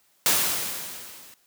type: noise with level ramp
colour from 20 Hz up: white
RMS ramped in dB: -19 to -49 dBFS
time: 0.26-1.34 s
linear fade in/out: 0 ms
effects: white hiss -64 dBFS RMS until 1.46 s + high-pass 100 Hz 12 dB/octave